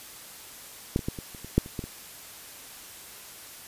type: clicks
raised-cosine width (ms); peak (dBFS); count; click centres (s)
3; -10 / -20 / -15 / -23 / -30 / -27 / -6 / -28 / -18 / -24; 10; 0.961 / 0.992 / 1.085 / 1.188 / 1.348 / 1.446 / 1.58 / 1.661 / 1.792 / 1.84
effects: white hiss -45 dBFS RMS until 3.67 s + resampled to 32000 Hz